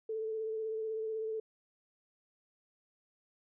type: tone with vibrato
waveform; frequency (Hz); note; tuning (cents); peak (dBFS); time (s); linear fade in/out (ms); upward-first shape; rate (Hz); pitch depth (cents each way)
sine; 440; A4; 0; -34; 0.09-1.4; 5; triangle; 16; 26
effects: none